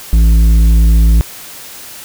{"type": "tone with tanh clipping", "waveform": "sine", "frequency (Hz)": 55.3, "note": "A1", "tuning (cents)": 9, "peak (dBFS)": -6, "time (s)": [0.13, 1.21], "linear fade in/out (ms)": 0, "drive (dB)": 9, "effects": ["white hiss -31 dBFS RMS until 2.04 s"]}